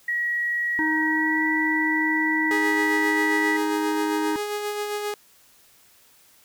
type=tone with pitch glide; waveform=sine; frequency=1911 to 1955.7 Hz; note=A#6 to B6; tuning=+43 to -17 cents; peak=-22 dBFS; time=0.08-3.57 s; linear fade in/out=5 ms; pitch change=+40 cents; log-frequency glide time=1.06-1.47 s
type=harmonic tone; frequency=312.2 Hz; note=D#4; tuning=6 cents sharp; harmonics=1 / 3 / 5 / 6; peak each=-24 / -29 / -37 / -41 dBFS; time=0.79-4.36 s; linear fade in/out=0 ms
type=tone with tremolo; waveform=sawtooth; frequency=415.3 Hz; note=G#4; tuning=in tune; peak=-21 dBFS; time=2.51-5.14 s; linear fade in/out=0 ms; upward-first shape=sine; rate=7.5 Hz; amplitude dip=35%
effects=white hiss -56 dBFS RMS until 6.44 s